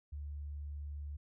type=tone; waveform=sine; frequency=72.8 Hz; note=D2; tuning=15 cents flat; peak=-40 dBFS; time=0.12-1.17 s; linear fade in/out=10 ms; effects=none